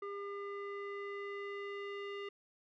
square tone with low-pass filter sweep, 402.2 Hz, G4, 44 cents sharp, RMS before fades -43 dBFS, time 0.02-2.29 s, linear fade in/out 5 ms, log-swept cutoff 1500 to 2600 Hz, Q 2.6, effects none

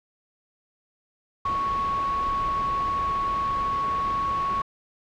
sine tone in noise, 1108.7 Hz, C#6, in tune, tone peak -23 dBFS, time 1.45-4.62 s, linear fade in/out 5 ms, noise pink, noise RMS -35 dBFS, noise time 1.45-4.62 s, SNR +9 dB, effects low-pass 3000 Hz 12 dB/octave

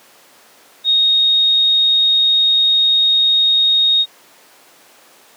sine tone, 3729 Hz, A#7, in tune, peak -10 dBFS, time 0.84-4.06 s, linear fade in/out 50 ms, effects pink hiss -46 dBFS RMS until 5.36 s + high-pass 400 Hz 12 dB/octave

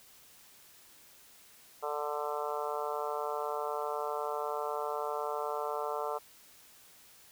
harmonic tone, 148 Hz, D3, 14 cents sharp, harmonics 3 / 4 / 5 / 6 / 7 / 8 / 9, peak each -38 / -39 / -40 / -41 / -41 / -42 / -43 dBFS, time 1.82-6.19 s, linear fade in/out 20 ms, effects white hiss -58 dBFS RMS until 7.31 s

